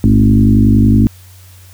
sine tone with frequency modulation, 162.4 Hz, E3, 26 cents flat, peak -5 dBFS, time 0.04-1.07 s, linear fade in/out 0 ms, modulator 50.9 Hz, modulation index 2.4, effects added 92 Hz sine -37 dBFS peak until 1.73 s + white hiss -44 dBFS RMS until 1.73 s

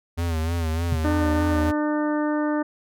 square tone with vibrato, 82.41 Hz, E2, in tune, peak -23 dBFS, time 0.17-1.72 s, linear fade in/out 20 ms, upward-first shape sine, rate 3.3 Hz, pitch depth 71 cents each way
sine tone with exponential decay, 123.47 Hz, B2, in tune, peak -17 dBFS, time 0.92-1.03 s, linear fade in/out 5 ms, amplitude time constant 22 ms
harmonic tone, 300.2 Hz, D4, 38 cents sharp, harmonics 1 / 2 / 3 / 4 / 5 / 6, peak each -22 / -28 / -32 / -34 / -36 / -38 dBFS, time 1.04-2.63 s, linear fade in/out 10 ms
effects none

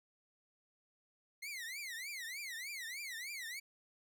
sawtooth tone with vibrato, 2069 Hz, C7, 20 cents flat, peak -39 dBFS, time 1.42-3.6 s, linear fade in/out 10 ms, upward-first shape triangle, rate 3.3 Hz, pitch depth 280 cents each way, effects none

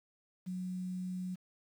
sine tone with quantisation, 183.2 Hz, F#3, 17 cents flat, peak -36 dBFS, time 0.46-1.36 s, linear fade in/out 20 ms, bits 10, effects none

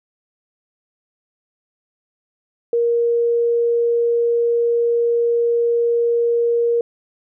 sine tone, 470.2 Hz, A#4, 15 cents sharp, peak -14 dBFS, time 2.73-6.81 s, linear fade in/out 2 ms, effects none

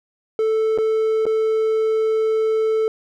triangle tone with dropouts, 440 Hz, A4, in tune, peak -14 dBFS, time 0.39-2.88 s, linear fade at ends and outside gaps 1 ms, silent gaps 0.777-0.785 / 1.255-1.265 s, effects none

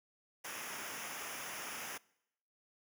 pink noise with comb filter, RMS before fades -44 dBFS, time 0.44-1.98 s, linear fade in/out 10 ms, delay 0.24 ms, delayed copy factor -0.75, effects noise-tail reverb RT60 0.8 s tail -24 dB re dry + high-pass 150 Hz 12 dB/octave

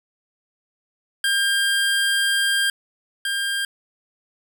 25% pulse tone pair in turn, 1600 / 1600 Hz, G6 / G6, +35 / +35 cents, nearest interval unison, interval 0 cents, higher neither, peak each -14 / -18 dBFS, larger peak first, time 1.24-2.7 / 3.25-3.65 s, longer first, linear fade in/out 2 ms, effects none

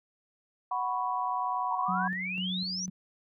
sine chord, F# suspended fourth, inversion none, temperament equal, 740 / 987.8 / 1108.7 Hz, F#5 / B5 / C#6, 0 / 0 / 0 cents, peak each -33 / -31 / -34 dBFS, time 0.71-2.08 s, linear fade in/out 5 ms
sine exponential sweep, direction up, 895 to 6120 Hz, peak -32 dBFS, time 1.71-2.86 s, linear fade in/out 5 ms
sine tone with tremolo, 184.6 Hz, F#3, 4 cents flat, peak -32 dBFS, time 1.88-2.9 s, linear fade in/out 10 ms, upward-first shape square, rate 2 Hz, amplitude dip 50%
effects none

